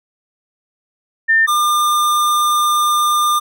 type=tone pair in turn; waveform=sine / square; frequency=1800 / 1201.4 Hz; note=A6 / D6; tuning=+39 / +39 cents; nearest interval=perfect fifth; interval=700 cents; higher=first; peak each=-9 / -13 dBFS; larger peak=first; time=1.28-1.47 / 1.47-3.4 s; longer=second; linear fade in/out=20 ms; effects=none